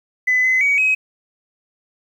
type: tone with pitch steps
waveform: sine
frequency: 2009 / 2036 / 2259 / 2539 Hz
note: B6 / C7 / C#7 / D#7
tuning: +29 / -48 / +32 / +34 cents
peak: -12 dBFS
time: 0.27-0.95 s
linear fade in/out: 10 ms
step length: 170 ms
effects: tanh soft clip ceiling -9 dBFS + 8-bit